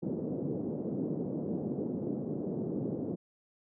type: band-pass noise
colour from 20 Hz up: pink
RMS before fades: -35 dBFS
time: 0.02-3.16 s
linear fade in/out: 20 ms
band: 160 to 450 Hz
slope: 24 dB/octave
effects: none